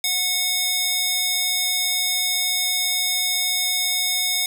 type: tone with high-pass filter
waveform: square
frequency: 731 Hz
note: F#5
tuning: 21 cents flat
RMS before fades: -22 dBFS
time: 0.04-4.46 s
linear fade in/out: 2 ms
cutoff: 3500 Hz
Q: 1.1
effects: none